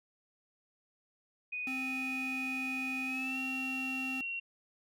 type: tone with pitch glide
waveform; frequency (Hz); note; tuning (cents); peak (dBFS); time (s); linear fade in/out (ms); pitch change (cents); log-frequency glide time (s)
sine; 2484 to 2740; D#7 to F7; -3 to -34; -35; 1.52-4.4; 10; +169; 3.06-3.38
type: tone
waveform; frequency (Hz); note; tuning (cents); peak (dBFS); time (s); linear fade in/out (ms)
square; 261.1; C4; -3; -39; 1.67-4.21; 2
effects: none